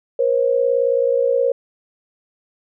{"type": "tone pair together", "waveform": "sine", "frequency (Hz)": [479.9, 538.7], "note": ["B4", "C#5"], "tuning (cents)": [-50, -50], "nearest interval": "major second", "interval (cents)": 200, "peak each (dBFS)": -17, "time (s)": [0.19, 1.52], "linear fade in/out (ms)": 5, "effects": []}